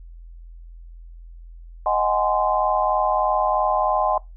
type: chord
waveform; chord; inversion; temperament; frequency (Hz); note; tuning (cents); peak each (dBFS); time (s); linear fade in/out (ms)
sine; Ab dominant seventh; second; just; 623 / 747.5 / 830.6 / 1038.3; Eb5 / Gb5 / Ab5 / C6; +2 / +17 / 0 / -14; -23; 1.86-4.18; 2
effects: noise-tail reverb RT60 0.2 s tail -22 dB re dry + added 42 Hz sine -38 dBFS peak until 4.36 s